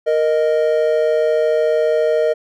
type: tone pair together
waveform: triangle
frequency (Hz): 466.2 / 620.3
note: A#4 / D#5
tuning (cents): 0 / -5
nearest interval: perfect fourth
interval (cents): 495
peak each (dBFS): -14 / -14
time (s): 0.06-2.34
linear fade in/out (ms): 20
effects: none